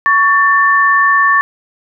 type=tone pair together; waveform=sine; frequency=1120.7 / 1779 Hz; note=C#6 / A6; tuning=+19 / +19 cents; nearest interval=minor sixth; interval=800 cents; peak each=-10 dBFS; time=0.06-1.41 s; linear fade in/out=0 ms; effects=none